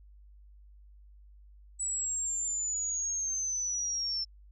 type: linear sweep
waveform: sine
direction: down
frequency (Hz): 7902 to 5340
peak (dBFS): -30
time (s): 1.79-4.25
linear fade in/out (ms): 20
effects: added 50 Hz sine -52 dBFS peak until 4.51 s